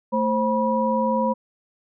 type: tone cluster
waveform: sine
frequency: 222.1 / 528 / 970 Hz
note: A3 / C5 / B5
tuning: +16 / +16 / -31 cents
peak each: -23 dBFS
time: 0.12-1.34 s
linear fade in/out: 20 ms
effects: none